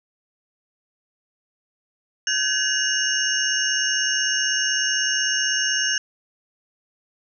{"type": "tone cluster", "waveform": "sine", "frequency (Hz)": [1544, 1680, 2861, 5510, 6300], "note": ["G6", "G#6", "F7", "F8", "G8"], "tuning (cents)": [-27, 19, 41, -24, 8], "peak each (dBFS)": -26, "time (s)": [2.27, 5.98], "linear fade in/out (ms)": 2, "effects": []}